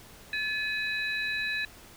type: tone cluster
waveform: sine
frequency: 1721 / 2523 / 3950 Hz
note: A6 / D#7 / B7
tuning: -39 / +23 / 0 cents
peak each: -31 / -33 / -36 dBFS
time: 0.33-1.65 s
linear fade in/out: 2 ms
effects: pink hiss -51 dBFS RMS until 1.96 s